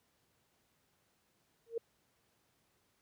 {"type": "tone with exponential growth", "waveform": "sine", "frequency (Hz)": 460.5, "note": "A#4", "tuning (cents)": -21, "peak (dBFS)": -30, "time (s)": [1.66, 1.78], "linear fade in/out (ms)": 5, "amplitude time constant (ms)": 25, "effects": ["pink hiss -75 dBFS RMS until 3.01 s", "high-pass 80 Hz 12 dB/octave"]}